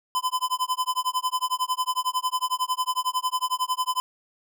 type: tone with tremolo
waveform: square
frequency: 1015 Hz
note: B5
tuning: 47 cents sharp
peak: -21 dBFS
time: 0.15-4 s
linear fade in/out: 0 ms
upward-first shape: sine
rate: 11 Hz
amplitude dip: 100%
effects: none